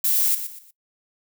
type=noise with echo; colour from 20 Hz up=violet; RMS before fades=-20 dBFS; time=0.04-0.35 s; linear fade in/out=5 ms; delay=120 ms; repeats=3; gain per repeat=-10 dB; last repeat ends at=0.71 s; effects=noise-tail reverb RT60 0.1 s tail -19 dB re dry